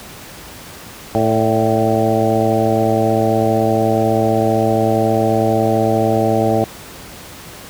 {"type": "harmonic tone with a mistuned harmonic", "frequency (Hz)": 111, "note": "A2", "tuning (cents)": 16, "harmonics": [1, 2, 3, 4, 5, 6, 7], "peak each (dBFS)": [-20, -20, -20, -20, -20, -20, -20], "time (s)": [1.15, 6.64], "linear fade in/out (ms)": 0, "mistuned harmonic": 5, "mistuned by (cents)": 49, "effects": ["pink hiss -35 dBFS RMS until 7.69 s", "high-pass 60 Hz 12 dB/octave"]}